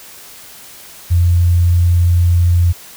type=tone; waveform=sine; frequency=87 Hz; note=F2; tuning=6 cents flat; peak=-8 dBFS; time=1.1-2.73 s; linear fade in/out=20 ms; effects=white hiss -37 dBFS RMS until 2.96 s